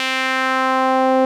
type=tone with band-pass filter sweep; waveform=sawtooth; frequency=261.6 Hz; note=C4; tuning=in tune; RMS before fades=-17 dBFS; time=0-1.25 s; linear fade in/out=2 ms; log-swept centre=2800 to 560 Hz; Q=1.6; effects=none